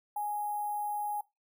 sine tone with sample-and-hold, 830.6 Hz, G#5, in tune, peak -31 dBFS, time 0.16-1.21 s, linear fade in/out 5 ms, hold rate 11025 Hz, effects noise-tail reverb RT60 0.2 s tail -20 dB re dry

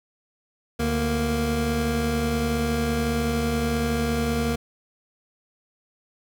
25% pulse tone pair together, 74.25 / 233.5 Hz, D2 / A#3, +20 / +3 cents, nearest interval octave + minor sixth, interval 1983 cents, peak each -23 / -20 dBFS, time 0.79-4.56 s, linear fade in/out 10 ms, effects none

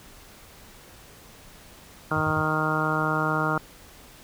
harmonic tone, 155.56 Hz, D#3, in tune, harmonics 1 / 2 / 3 / 4 / 5 / 6 / 7 / 8 / 9, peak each -29 / -31 / -33 / -33 / -33 / -33 / -32 / -30 / -28 dBFS, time 2.11-3.58 s, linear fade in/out 2 ms
sine tone bursts, 101.7 Hz, G#2, 36 cents flat, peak -29 dBFS, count 3, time 2.16-2.416 s, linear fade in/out 5 ms, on 52 ms, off 50 ms
effects pink hiss -49 dBFS RMS until 4.23 s

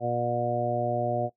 harmonic tone, 120 Hz, B2, 49 cents flat, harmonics 1 / 2 / 3 / 4 / 5 / 6, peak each -33 / -36 / -34 / -36 / -29 / -30 dBFS, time 0-1.3 s, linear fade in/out 50 ms, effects noise-tail reverb RT60 0.1 s tail -17 dB re dry

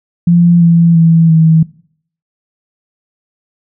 sine tone with pitch steps, 172.4 / 168.46 / 164.61 / 160.85 Hz, F3 / E3 / E3 / E3, -22 / +38 / -2 / -42 cents, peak -4 dBFS, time 0.27-1.63 s, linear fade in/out 5 ms, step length 340 ms, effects noise-tail reverb RT60 0.6 s tail -21 dB re dry

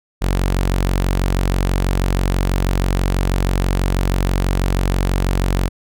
sawtooth tone, 46.17 Hz, F#1, 3 cents flat, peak -11 dBFS, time 0.21-5.69 s, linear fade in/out 20 ms, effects none

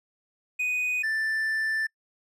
triangle tone pair in turn, 2489 / 1767.6 Hz, D#7 / A6, 0 / +7 cents, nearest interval tritone, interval 593 cents, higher first, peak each -23 dBFS, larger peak neither, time 0.59-1.03 / 1.03-1.87 s, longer second, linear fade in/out 10 ms, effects noise-tail reverb RT60 0.1 s tail -26 dB re dry + resampled to 32000 Hz

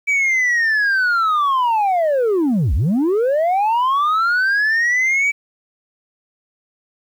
sine linear two-way sweep, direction down then up, 2305 to 51.91 to 2305 Hz, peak -11 dBFS, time 0.07-5.32 s, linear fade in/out 20 ms, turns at 2.74 s, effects tanh soft clip ceiling -13 dBFS + 8-bit

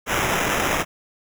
violet noise with sample-and-hold, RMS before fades -22 dBFS, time 0.06-0.85 s, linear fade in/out 50 ms, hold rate 4410 Hz, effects none

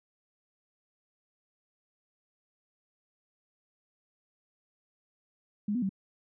sine tone with pitch steps, 207 / 246.5 / 192.9 Hz, G#3 / B3 / G3, -5 / -3 / -28 cents, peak -27 dBFS, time 5.68-5.893 s, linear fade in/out 5 ms, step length 71 ms, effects none

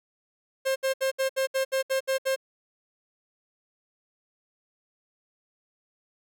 45% pulse tone bursts, 532 Hz, C5, 29 cents sharp, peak -23 dBFS, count 10, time 0.65-2.362 s, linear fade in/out 20 ms, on 110 ms, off 68 ms, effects none

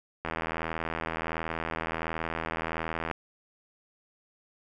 click train, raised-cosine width 0.5 ms, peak -16 dBFS, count 234, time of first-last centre 0.25-3.112 s, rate 81.4 Hz, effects none

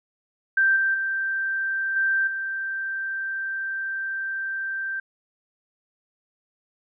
sine tone with level steps, 1568 Hz, G6, in tune, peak -16 / -19 / -23 / -19 / -26 dBFS, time 0.57-5 s, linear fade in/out 5 ms, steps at 0.76 / 0.94 / 1.96 / 2.27 s, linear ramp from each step 5 ms, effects none

